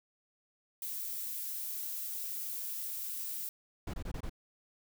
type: noise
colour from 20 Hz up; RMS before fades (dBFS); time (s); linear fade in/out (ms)
violet; -39; 0.82-3.49; 2
type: noise bursts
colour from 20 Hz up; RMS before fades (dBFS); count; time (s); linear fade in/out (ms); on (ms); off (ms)
brown; -38; 5; 3.87-4.296; 5; 66; 24
effects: none